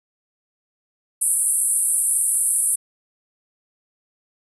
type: band-pass noise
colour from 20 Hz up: white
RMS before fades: -20 dBFS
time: 1.21-2.76 s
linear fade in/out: 10 ms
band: 8500 to 11000 Hz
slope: 96 dB/octave
effects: none